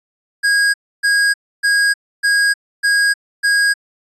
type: tone bursts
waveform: square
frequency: 1638 Hz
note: G#6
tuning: 24 cents flat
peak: -12 dBFS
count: 6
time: 0.43-3.74 s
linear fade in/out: 20 ms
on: 310 ms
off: 290 ms
effects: resampled to 24000 Hz